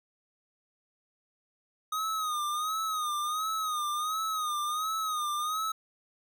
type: tone with vibrato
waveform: square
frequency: 1244.5 Hz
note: D#6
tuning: in tune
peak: -30 dBFS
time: 1.92-5.72 s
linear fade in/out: 5 ms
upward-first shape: sine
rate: 1.4 Hz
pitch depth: 79 cents each way
effects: none